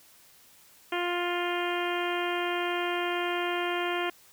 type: harmonic tone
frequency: 351.2 Hz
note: F4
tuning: 10 cents sharp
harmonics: 1 / 2 / 3 / 4 / 5 / 6 / 7 / 8 / 9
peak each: -31 / -34 / -36 / -37 / -38 / -39 / -39 / -40 / -41 dBFS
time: 0.92-4.1 s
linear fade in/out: 5 ms
effects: white hiss -57 dBFS RMS until 4.32 s